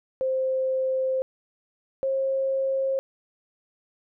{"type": "tone pair in turn", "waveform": "sine", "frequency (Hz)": [523.3, 536.2], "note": ["C5", "C5"], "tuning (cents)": [0, 42], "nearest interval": "unison", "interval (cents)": 42, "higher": "second", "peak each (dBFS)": -22, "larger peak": "neither", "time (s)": [[0.21, 1.22], [2.03, 2.99]], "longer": "first", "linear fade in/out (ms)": 0, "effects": []}